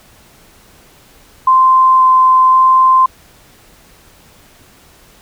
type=tone with pitch steps; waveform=sine; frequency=1041 / 1035 / 1041 Hz; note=C6 / C6 / C6; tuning=-9 / -19 / -9 cents; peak=-5 dBFS; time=1.47-3.06 s; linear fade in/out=5 ms; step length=530 ms; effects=pink hiss -45 dBFS RMS until 5.21 s